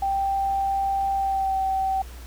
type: tone with pitch glide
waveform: sine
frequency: 784 to 769.2 Hz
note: G5 to G5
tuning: 0 to -33 cents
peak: -21 dBFS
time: 0.02-2.02 s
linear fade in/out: 5 ms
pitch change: -33 cents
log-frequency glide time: 1.15-1.58 s
effects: added 60 Hz sine -37 dBFS peak until 2.26 s + pink hiss -47 dBFS RMS until 2.26 s